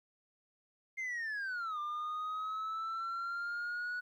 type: linear two-way sweep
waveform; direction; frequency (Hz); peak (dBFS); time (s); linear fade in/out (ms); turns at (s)
sine; down then up; 2117 to 1191 to 1472; -33; 0.97-4.01; 20; 1.79
effects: tanh soft clip ceiling -35 dBFS + 12-bit